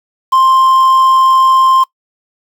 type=tone with quantisation; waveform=triangle; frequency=1051 Hz; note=C6; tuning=7 cents sharp; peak=-4 dBFS; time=0.32-1.84 s; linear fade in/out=10 ms; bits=5; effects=noise-tail reverb RT60 0.1 s tail -22 dB re dry